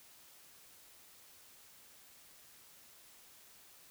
silence, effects white hiss -60 dBFS RMS until 3.9 s

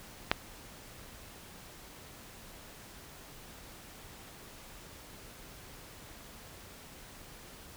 click, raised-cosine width 0.3 ms, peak -8 dBFS, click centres 0.315 s, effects pink hiss -51 dBFS RMS until 7.76 s

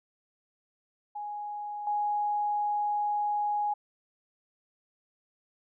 sine tone with level steps, 830.6 Hz, G#5, in tune, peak -34 / -26 dBFS, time 1.15-3.74 s, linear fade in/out 10 ms, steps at 1.87 s, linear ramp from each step 2 ms, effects none

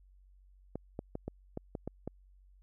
clicks, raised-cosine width 2 ms, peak -24 dBFS, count 8, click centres 0.756 / 0.991 / 1.154 / 1.28 / 1.574 / 1.752 / 1.876 / 2.076 s, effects added 47 Hz sine -58 dBFS peak until 2.62 s

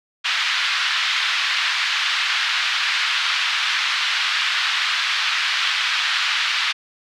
white band-pass noise, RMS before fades -21 dBFS, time 0.24-6.73 s, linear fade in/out 20 ms, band 1200 to 3900 Hz, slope 24 dB/octave, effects none

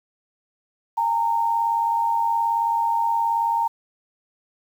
sine tone pair together, 820.2 / 919 Hz, G#5 / A#5, -22 / -25 cents, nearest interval major second, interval 197 cents, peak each -27 / -19 dBFS, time 0.97-3.68 s, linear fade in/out 10 ms, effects 8-bit

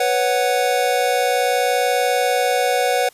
square chord, B suspended second, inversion none, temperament equal, 493.9 / 554.4 / 740 Hz, B4 / C#5 / F#5, 0 / 0 / 0 cents, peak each -21 / -23 / -20 dBFS, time 0-3.09 s, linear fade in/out 5 ms, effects white hiss -50 dBFS RMS until 3.13 s + resampled to 32000 Hz

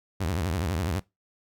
sawtooth tone with vibrato, 86.8 Hz, F2, 10 cents flat, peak -22 dBFS, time 0.2-1 s, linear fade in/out 10 ms, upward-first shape triangle, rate 12 Hz, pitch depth 300 cents each way, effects noise-tail reverb RT60 0.2 s tail -21 dB re dry

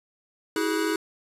square tone cluster, 323.5 / 379.2 / 417.6 / 1485 Hz, E4 / F#4 / G#4 / F#6, -32 / +43 / +10 / +6 cents, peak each -27 / -34 / -29 / -34 dBFS, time 0.56-0.96 s, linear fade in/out 2 ms, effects resampled to 32000 Hz

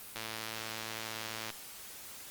click train, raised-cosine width 0.2 ms, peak -21 dBFS, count 150, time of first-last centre 0.16-1.502 s, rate 111 Hz, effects white hiss -48 dBFS RMS until 2.3 s + Opus 32 kbps

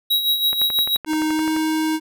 square tone with tremolo, 3849 Hz, B7, 45 cents flat, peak -15 dBFS, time 0.1-0.97 s, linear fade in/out 10 ms, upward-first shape sine, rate 6.1 Hz, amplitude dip 60%
click train, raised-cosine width 0.5 ms, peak -16 dBFS, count 13, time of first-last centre 0.53-1.564 s, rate 11.6 Hz
square tone with pitch glide, 311.1 to 314.4 Hz, D#4 to D#4, 0 to +18 cents, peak -19 dBFS, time 1.06-2 s, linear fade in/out 50 ms, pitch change +18 cents, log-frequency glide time 1.33-1.44 s
effects none

